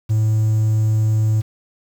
triangle tone, 108.9 Hz, A2, 17 cents flat, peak -11 dBFS, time 0.09-1.42 s, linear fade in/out 20 ms, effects tanh soft clip ceiling -7 dBFS + 7-bit

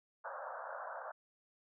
pink band-pass noise, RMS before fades -45 dBFS, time 0.24-1.12 s, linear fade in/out 10 ms, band 520 to 1600 Hz, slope 96 dB/octave, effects none

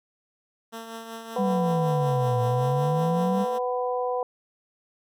10% pulse tone with tremolo, 226.8 Hz, A#3, 47 cents flat, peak -26 dBFS, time 0.72-3.59 s, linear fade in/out 20 ms, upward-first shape triangle, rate 5.3 Hz, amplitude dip 50%
harmonic tone, 249 Hz, B3, 14 cents sharp, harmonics 2 / 3 / 4, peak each -26 / -30 / -32 dBFS, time 1.36-4.23 s, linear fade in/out 2 ms
sine exponential two-way sweep, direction down then up, 201.6 to 116.54 to 201.6 Hz, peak -23 dBFS, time 1.38-3.45 s, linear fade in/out 20 ms, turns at 2.42 s
effects none

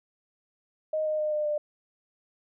sine tone with pitch steps, 622.3 / 615.9 / 609.5 / 603.2 / 597 Hz, D#5 / D#5 / D#5 / D5 / D5, 0 / -18 / -36 / +46 / +28 cents, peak -25 dBFS, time 0.93-1.58 s, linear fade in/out 5 ms, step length 130 ms, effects none

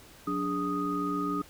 sine tone cluster, 181.9 / 289.7 / 412.3 / 1244 Hz, F#3 / D4 / G#4 / D#6, -29 / -24 / -13 / -1 cents, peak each -36 / -31 / -38 / -32 dBFS, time 0.27-1.42 s, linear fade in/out 5 ms, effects pink hiss -53 dBFS RMS until 1.49 s

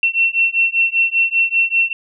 sine beating tone pair, 2707 / 2712.1 Hz, E7 / E7, +45 / +49 cents, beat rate 5.1 Hz, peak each -16 dBFS, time 0.03-1.93 s, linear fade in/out 2 ms, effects none

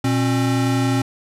square tone pair together, 120 / 269.4 Hz, B2 / C#4, -49 / -49 cents, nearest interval octave + major second, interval 1400 cents, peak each -20 dBFS, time 0.04-1.02 s, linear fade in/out 5 ms, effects low-pass 11000 Hz 12 dB/octave

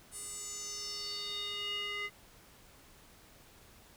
square tone with band-pass filter sweep, 410 Hz, G#4, 22 cents flat, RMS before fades -40 dBFS, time 0.11-2.1 s, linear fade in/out 50 ms, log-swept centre 9400 to 2200 Hz, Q 5.2, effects pink hiss -59 dBFS RMS until 3.96 s

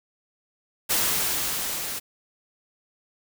white noise with level ramp, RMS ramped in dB -22 to -32 dBFS, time 0.89-2 s, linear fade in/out 20 ms, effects none

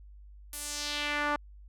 sawtooth tone with band-pass filter sweep, 293.7 Hz, D4, in tune, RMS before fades -33 dBFS, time 0.53-1.36 s, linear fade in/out 2 ms, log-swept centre 12000 to 1100 Hz, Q 1.7, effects added 50 Hz sine -48 dBFS peak until 1.68 s

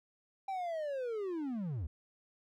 triangle linear sweep, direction down, 789 to 65.41 Hz, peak -33 dBFS, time 0.48-1.87 s, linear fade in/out 5 ms, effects none

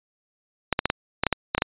clicks, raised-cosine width 0.3 ms, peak -4 dBFS, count 10, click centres 0.727 / 0.791 / 0.856 / 0.901 / 1.236 / 1.267 / 1.327 / 1.549 / 1.58 / 1.621 s, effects resampled to 8000 Hz

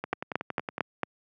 two click trains, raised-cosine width 0.5 ms, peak -17 / -11 dBFS, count 9 / 5, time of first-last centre 0.04-0.781 / 0.13-1.033 s, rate 10.8 / 4.43 Hz, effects high-pass 150 Hz 12 dB/octave

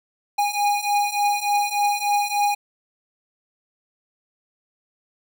square beating tone pair, 818 / 821.4 Hz, G#5 / G#5, -26 / -19 cents, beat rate 3.4 Hz, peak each -24 / -22 dBFS, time 0.38-2.55 s, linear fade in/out 10 ms, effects none

